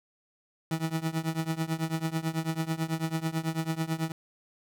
30% pulse tone with tremolo, 161.4 Hz, E3, 36 cents flat, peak -22 dBFS, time 0.71-4.12 s, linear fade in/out 2 ms, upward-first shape triangle, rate 9.1 Hz, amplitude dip 95%, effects none

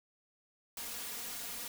white noise with comb filter, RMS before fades -42 dBFS, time 0.77-1.68 s, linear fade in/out 2 ms, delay 4.2 ms, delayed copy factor +0.95, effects none

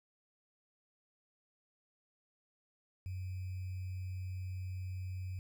sine tone with sample-and-hold, 92.5 Hz, F#2, in tune, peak -38 dBFS, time 3.06-5.39 s, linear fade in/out 0 ms, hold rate 2450 Hz, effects none

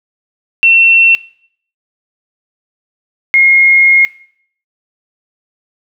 sine tone pair in turn, 2705 / 2147 Hz, E7 / C7, +44 / +44 cents, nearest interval major third, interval 400 cents, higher first, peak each -4 dBFS, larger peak neither, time 0.63-1.15 / 3.34-4.05 s, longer second, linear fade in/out 0 ms, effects noise-tail reverb RT60 0.6 s tail -20 dB re dry

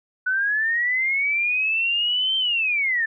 sine linear two-way sweep, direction up then down, 1482 to 3136 to 1744 Hz, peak -19 dBFS, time 0.26-3.06 s, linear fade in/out 10 ms, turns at 2.37 s, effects none

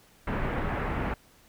pink low-pass noise, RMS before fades -30 dBFS, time 0.27-1.14 s, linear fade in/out 5 ms, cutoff 2100 Hz, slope 24 dB/octave, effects pink hiss -59 dBFS RMS until 1.48 s

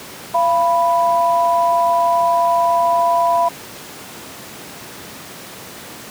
sine tone pair together, 684.9 / 987.8 Hz, F5 / B5, -34 / 0 cents, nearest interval tritone, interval 634 cents, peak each -15 dBFS, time 0.34-3.49 s, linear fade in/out 10 ms, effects pink hiss -34 dBFS RMS until 6.1 s + high-pass 150 Hz 12 dB/octave

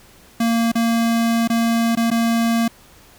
square tone with dropouts, 230.4 Hz, A#3, 20 cents flat, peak -16 dBFS, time 0.4-2.68 s, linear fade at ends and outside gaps 5 ms, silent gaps 0.718-0.753 / 1.476-1.499 / 1.953-1.971 / 2.104-2.113 s, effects pink hiss -48 dBFS RMS until 3.18 s

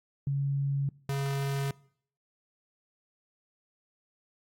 sine / square tone pair in turn, 139.3 / 138.57 Hz, C#3 / C#3, +9 / 0 cents, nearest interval unison, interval 9 cents, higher first, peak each -26 / -29 dBFS, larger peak first, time 0.27-0.89 / 1.09-1.71 s, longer neither, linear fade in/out 2 ms, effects noise-tail reverb RT60 0.6 s tail -22 dB re dry + AAC 64 kbps

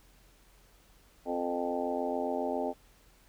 harmonic tone with a mistuned harmonic, 87.31 Hz, F2, in tune, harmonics 3 / 4 / 5 / 6 / 7 / 8 / 9 / 10, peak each -36 / -40 / -36 / -44 / -35 / -47 / -37 / -43 dBFS, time 1.25-2.74 s, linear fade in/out 50 ms, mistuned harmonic 6, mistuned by -18 cents, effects added 44 Hz sine -62 dBFS peak until 3.28 s + pink hiss -63 dBFS RMS until 3.28 s

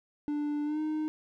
triangle tone with pitch glide, 294.7 to 308.6 Hz, D4 to D#4, +6 to -14 cents, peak -27 dBFS, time 0.28-1.08 s, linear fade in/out 0 ms, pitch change +80 cents, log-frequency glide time 0.64-0.8 s, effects none

